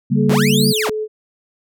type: chord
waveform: sine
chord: G diminished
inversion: second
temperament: equal with one note detuned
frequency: 141.83 / 196 / 233.1 Hz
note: Db3 / G3 / Bb3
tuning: +40 / 0 / 0 cents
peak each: -17 dBFS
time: 0.1-0.73 s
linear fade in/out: 20 ms
type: tone with pitch glide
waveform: sine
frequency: 426 to 430.5 Hz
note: G#4 to A4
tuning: +44 to -38 cents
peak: -19 dBFS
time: 0.15-1.08 s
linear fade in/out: 50 ms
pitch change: +18 cents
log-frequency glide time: 0.46-0.54 s
type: linear two-way sweep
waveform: sawtooth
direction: up then down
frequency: 55.3 to 4978 to 55.3 Hz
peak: -15 dBFS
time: 0.29-0.9 s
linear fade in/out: 5 ms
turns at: 0.69 s
effects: none